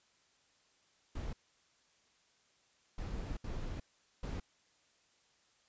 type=noise bursts at uneven times; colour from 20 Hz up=brown; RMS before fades=-40 dBFS; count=4; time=1.15-1.33 / 2.98-3.37 / 3.44-3.8 / 4.23-4.4 s; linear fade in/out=5 ms; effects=white hiss -71 dBFS RMS until 5.68 s + resampled to 16000 Hz